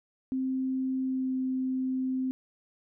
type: tone with pitch glide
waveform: sine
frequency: 261.6 to 259.6 Hz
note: C4 to C4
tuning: 0 to -13 cents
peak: -27 dBFS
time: 0.32-2.31 s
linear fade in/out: 0 ms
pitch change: -13 cents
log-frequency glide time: 1.02-1.35 s
effects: none